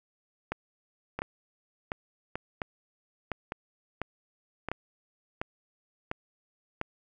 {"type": "two click trains", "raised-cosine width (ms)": 0.5, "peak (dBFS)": [-18, -16], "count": [4, 10], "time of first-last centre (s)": [[1.19, 4.687], [0.52, 6.814]], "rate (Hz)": [0.858, 1.43], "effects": []}